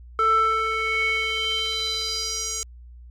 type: tone with band-pass filter sweep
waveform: square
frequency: 442.9 Hz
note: A4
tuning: 11 cents sharp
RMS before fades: -24 dBFS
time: 0.19-2.63 s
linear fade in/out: 0 ms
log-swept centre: 1200 to 6800 Hz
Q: 4.5
effects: added 60 Hz sine -41 dBFS peak until 3.1 s